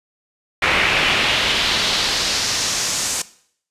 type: noise with band-pass filter sweep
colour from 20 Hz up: brown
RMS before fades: -19 dBFS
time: 0.62-3.22 s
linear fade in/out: 5 ms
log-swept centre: 2200 to 7600 Hz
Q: 1.9
effects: noise-tail reverb RT60 0.6 s tail -18 dB re dry + resampled to 32000 Hz